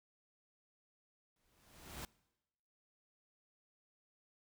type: noise with exponential growth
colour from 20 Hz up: pink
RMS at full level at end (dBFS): -44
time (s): 1.36-2.05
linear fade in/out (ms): 2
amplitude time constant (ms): 150
effects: noise-tail reverb RT60 1.0 s tail -23 dB re dry